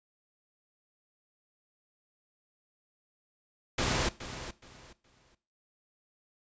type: noise with echo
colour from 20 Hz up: pink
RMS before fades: -29 dBFS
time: 3.78-4.09 s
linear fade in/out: 5 ms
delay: 420 ms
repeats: 3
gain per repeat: -12 dB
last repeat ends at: 5.35 s
effects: noise-tail reverb RT60 0.4 s tail -18 dB re dry + resampled to 16000 Hz